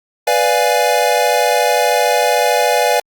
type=chord; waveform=square; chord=B diminished seventh; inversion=none; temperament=equal; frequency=493.9 / 587.3 / 698.5 / 830.6 Hz; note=B4 / D5 / F5 / Ab5; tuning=0 / 0 / 0 / 0 cents; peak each=-18 dBFS; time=0.27-3 s; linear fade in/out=5 ms; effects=Opus 48 kbps